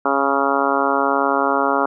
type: harmonic tone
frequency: 138.59 Hz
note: C#3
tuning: in tune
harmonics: 2 / 3 / 4 / 5 / 6 / 7 / 8 / 9 / 10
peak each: -24 / -24 / -24 / -24 / -24 / -24 / -24 / -24 / -24 dBFS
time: 0.05-1.86 s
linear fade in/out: 5 ms
effects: none